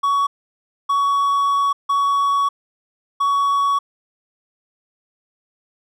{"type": "tone bursts at uneven times", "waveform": "triangle", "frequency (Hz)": 1123, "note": "C#6", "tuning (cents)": 22, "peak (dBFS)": -13, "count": 4, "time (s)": [[0.03, 0.27], [0.89, 1.73], [1.89, 2.49], [3.2, 3.79]], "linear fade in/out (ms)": 10, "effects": []}